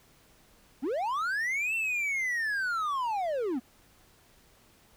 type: linear two-way sweep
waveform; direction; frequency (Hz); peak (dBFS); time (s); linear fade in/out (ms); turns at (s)
triangle; up then down; 225.1 to 2709 to 225.1; -26; 0.82-3.6; 20; 1.75
effects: pink hiss -61 dBFS RMS until 4.96 s